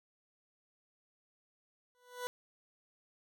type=tone with exponential growth; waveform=20% pulse; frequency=493.9 Hz; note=B4; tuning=in tune; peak=-29 dBFS; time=1.95-2.27 s; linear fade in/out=0 ms; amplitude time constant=68 ms; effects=none